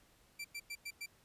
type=tone bursts; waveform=sawtooth; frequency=2345 Hz; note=D7; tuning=3 cents flat; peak=-38 dBFS; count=5; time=0.39-1.062 s; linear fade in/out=10 ms; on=56 ms; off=98 ms; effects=pink hiss -68 dBFS RMS until 1.24 s + resampled to 32000 Hz